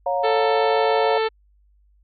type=chord; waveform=sine; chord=Bb minor; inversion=first; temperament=equal with one note detuned; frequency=554.4 / 712.3 / 932.3 Hz; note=Db5 / F5 / Bb5; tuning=0 / +34 / 0 cents; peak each=-23 / -23 / -26 dBFS; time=0.06-1.18 s; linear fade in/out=5 ms
type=harmonic tone; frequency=442.6 Hz; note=A4; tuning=10 cents sharp; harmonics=1 / 2 / 3 / 4 / 5 / 6 / 7 / 8 / 9 / 10; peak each=-20 / -26 / -30 / -32 / -34 / -36 / -37 / -38 / -39 / -40 dBFS; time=0.23-1.29 s; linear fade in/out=20 ms
effects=added 50 Hz sine -55 dBFS peak until 2.03 s